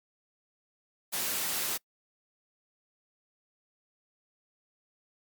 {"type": "high-pass noise", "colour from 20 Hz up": "white", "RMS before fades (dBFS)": -32, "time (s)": [1.12, 1.78], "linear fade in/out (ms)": 20, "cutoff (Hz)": 120, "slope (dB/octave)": 12, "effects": ["noise-tail reverb RT60 0.1 s tail -25 dB re dry", "Opus 48 kbps"]}